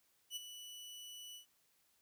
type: tone with ADSR envelope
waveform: sawtooth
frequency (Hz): 2960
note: F#7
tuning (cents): 0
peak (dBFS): -36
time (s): 0.3-1.46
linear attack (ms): 62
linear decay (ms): 18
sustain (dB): -10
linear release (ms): 110
effects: white hiss -75 dBFS RMS until 2.01 s